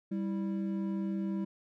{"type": "tone pair together", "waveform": "triangle", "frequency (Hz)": [196, 327.3], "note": ["G3", "E4"], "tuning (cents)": [0, -12], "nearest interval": "major sixth", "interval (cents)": 888, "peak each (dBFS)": [-30, -36], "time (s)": [0.11, 1.45], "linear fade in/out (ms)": 10, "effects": []}